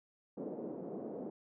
white band-pass noise, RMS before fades -43 dBFS, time 0.37-1.3 s, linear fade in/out 5 ms, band 190 to 500 Hz, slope 24 dB/octave, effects none

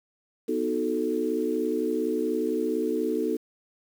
sine chord, B dominant seventh, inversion none, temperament equal with one note detuned, 246.9 / 311.1 / 368.3 / 440 Hz, B3 / D#4 / F#4 / A4, 0 / 0 / -8 / 0 cents, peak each -31 / -29 / -31 / -28 dBFS, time 0.48-3.37 s, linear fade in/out 10 ms, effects 8-bit

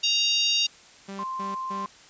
harmonic tone, 932.3 Hz, A#5, in tune, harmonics 3 / 4 / 5 / 6 / 7, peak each -25 / -25 / -27 / -31 / -34 dBFS, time 0.03-0.67 s, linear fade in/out 10 ms
sawtooth tone bursts, 196.3 Hz, G3, 3 cents sharp, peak -31 dBFS, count 3, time 1.08-1.86 s, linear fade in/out 10 ms, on 160 ms, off 150 ms
sine tone, 1046.5 Hz, C6, in tune, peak -29 dBFS, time 1.19-1.86 s, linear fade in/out 0 ms
effects white hiss -51 dBFS RMS until 2.09 s + resampled to 16000 Hz

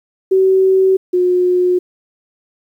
sine tone pair in turn, 380 / 360.8 Hz, F#4 / F#4, +46 / -44 cents, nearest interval minor second, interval 90 cents, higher first, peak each -8 / -10 dBFS, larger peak first, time 0.31-0.97 / 1.13-1.79 s, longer neither, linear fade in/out 10 ms, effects 8-bit

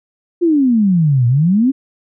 sine exponential two-way sweep, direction down then up, 357.8 to 116.54 to 281.1 Hz, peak -9 dBFS, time 0.41-1.72 s, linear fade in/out 20 ms, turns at 1.27 s, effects none

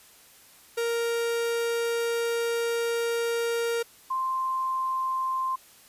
45% pulse / sine tone pair in turn, 466.2 / 1046.6 Hz, A#4 / C6, 0 / 0 cents, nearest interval octave + major second, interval 1400 cents, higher second, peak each -25 dBFS, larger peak neither, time 0.77-3.83 / 4.1-5.56 s, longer first, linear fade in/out 10 ms, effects white hiss -54 dBFS RMS until 5.88 s + resampled to 32000 Hz

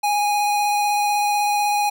square tone with vibrato, 826 Hz, G#5, 10 cents flat, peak -18 dBFS, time 0.03-1.9 s, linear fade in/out 10 ms, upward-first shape sine, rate 16 Hz, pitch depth 11 cents each way, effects none

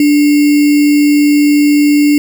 sine tone with sample-and-hold, 292.8 Hz, D4, 5 cents flat, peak -5 dBFS, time 0-2.18 s, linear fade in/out 2 ms, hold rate 2450 Hz, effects none

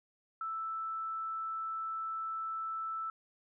sine tone, 1320 Hz, E6, 2 cents sharp, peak -35 dBFS, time 0.41-3.1 s, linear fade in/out 2 ms, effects none

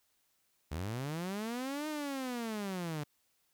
sawtooth linear two-way sweep, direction up then down, 70.3 to 310 to 143.5 Hz, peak -32 dBFS, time 0.71-3.04 s, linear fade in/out 10 ms, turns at 1.88 s, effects white hiss -75 dBFS RMS until 3.53 s

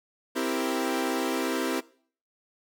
sawtooth chord, C dominant seventh, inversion none, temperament equal, 261.6 / 329.6 / 392 / 466.2 Hz, C4 / E4 / G4 / Bb4, 0 / 0 / 0 / 0 cents, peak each -26 / -27 / -29 / -31 dBFS, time 0.35-1.81 s, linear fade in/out 20 ms, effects noise-tail reverb RT60 0.5 s tail -21 dB re dry

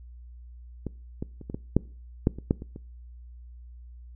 clicks, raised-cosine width 3 ms, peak -18 / -18 / -28 / -22 / -18 / -6 / -7 / -25 / -8 / -25 / -26 dBFS, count 11, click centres 0.867 / 1.225 / 1.413 / 1.499 / 1.545 / 1.766 / 2.271 / 2.386 / 2.509 / 2.621 / 2.761 s, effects noise-tail reverb RT60 0.4 s tail -23 dB re dry + added 60 Hz sine -43 dBFS peak until 4.15 s

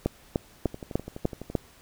two click trains, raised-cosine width 2 ms, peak -23 / -10 dBFS, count 11 / 6, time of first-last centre 0.66-1.5 / 0.06-1.553 s, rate 11.9 / 3.35 Hz, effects pink hiss -55 dBFS RMS until 1.81 s

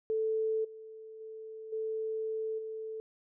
sine tone with level steps, 440 Hz, A4, in tune, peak -28 / -45 / -42 / -32 / -37 dBFS, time 0.1-3 s, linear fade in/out 0 ms, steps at 0.64 / 1.2 / 1.72 / 2.58 s, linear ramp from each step 10 ms, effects none

